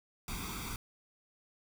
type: noise with comb filter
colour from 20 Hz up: pink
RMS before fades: -40 dBFS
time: 0.28-0.76 s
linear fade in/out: 2 ms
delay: 0.85 ms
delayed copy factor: +0.8
effects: none